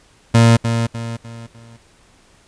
30% pulse tone with echo, 115.7 Hz, A#2, 13 cents flat, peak -5 dBFS, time 0.34-0.57 s, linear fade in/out 10 ms, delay 300 ms, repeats 4, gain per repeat -8 dB, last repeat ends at 1.77 s, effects pink hiss -52 dBFS RMS until 2.47 s + resampled to 22050 Hz

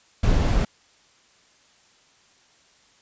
brown noise, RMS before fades -19 dBFS, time 0.23-0.65 s, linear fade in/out 5 ms, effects white hiss -58 dBFS RMS until 3.01 s + resampled to 16000 Hz

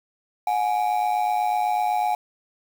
triangle ring-modulated tone, 781 Hz, G5, 7 cents flat, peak -15 dBFS, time 0.47-2.15 s, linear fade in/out 2 ms, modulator 54 Hz, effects 7-bit

